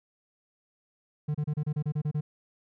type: tone bursts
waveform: triangle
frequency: 149.8 Hz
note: D3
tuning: 35 cents sharp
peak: -24 dBFS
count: 10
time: 1.28-2.21 s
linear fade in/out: 10 ms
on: 66 ms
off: 30 ms
effects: none